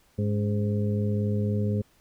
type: harmonic tone with a mistuned harmonic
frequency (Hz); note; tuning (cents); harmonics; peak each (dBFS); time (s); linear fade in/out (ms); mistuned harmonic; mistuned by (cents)
103.83; G#2; 0; 1 / 2 / 3 / 4 / 5; -25 / -28 / -42 / -34 / -37; 0.18-1.82; 10; 3; -150
effects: pink hiss -63 dBFS RMS until 2 s